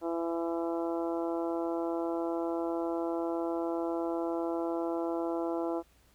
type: harmonic tone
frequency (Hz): 167.6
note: E3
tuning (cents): +29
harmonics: 2 / 3 / 4 / 5 / 6 / 7 / 8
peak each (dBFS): -32 / -37 / -37 / -42 / -44 / -51 / -48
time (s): 0.01-5.83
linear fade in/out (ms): 50
effects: added 60 Hz sine -66 dBFS peak until 6.14 s + pink hiss -66 dBFS RMS until 6.14 s